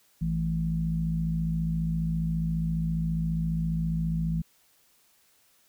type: harmonic tone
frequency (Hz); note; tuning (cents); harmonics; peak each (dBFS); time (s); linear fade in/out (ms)
54.7; A1; -9; 1 / 3 / 4; -32 / -26 / -37; 0.21-4.42; 10
effects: white hiss -64 dBFS RMS until 5.68 s